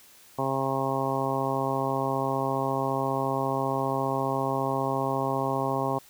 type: harmonic tone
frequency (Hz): 134.7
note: C#3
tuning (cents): -49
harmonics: 1 / 2 / 3 / 4 / 5 / 6 / 7 / 8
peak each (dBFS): -33 / -33 / -33 / -33 / -33 / -33 / -33 / -33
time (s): 0.38-5.99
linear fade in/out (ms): 10
effects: white hiss -54 dBFS RMS until 6.09 s